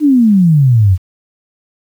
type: exponential sweep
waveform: sine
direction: down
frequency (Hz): 311.1 to 87.31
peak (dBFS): -5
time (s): 0-0.98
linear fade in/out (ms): 50
effects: 7-bit